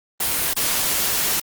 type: noise with dropouts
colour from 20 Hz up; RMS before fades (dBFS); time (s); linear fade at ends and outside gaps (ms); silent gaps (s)
white; -21; 0.2-1.4; 5; 0.536-0.563
effects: Opus 24 kbps